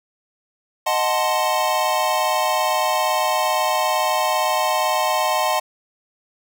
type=chord; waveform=square; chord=D# diminished seventh; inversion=none; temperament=equal; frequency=622.3 / 740 / 880 / 1046.5 Hz; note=D#5 / F#5 / A5 / C6; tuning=0 / 0 / 0 / 0 cents; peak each=-24 dBFS; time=0.86-5.6 s; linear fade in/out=10 ms; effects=none